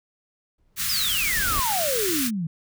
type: noise with exponential growth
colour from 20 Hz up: brown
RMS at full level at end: -27 dBFS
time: 0.58-1.6 s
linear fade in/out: 5 ms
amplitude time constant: 220 ms
type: band-stop noise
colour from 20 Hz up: white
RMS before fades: -26 dBFS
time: 0.76-2.31 s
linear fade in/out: 50 ms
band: 220 to 1200 Hz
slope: 48 dB/octave
type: exponential sweep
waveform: sine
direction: down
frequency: 5274 to 154.4 Hz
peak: -24 dBFS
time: 0.89-2.47 s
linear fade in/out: 5 ms
effects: none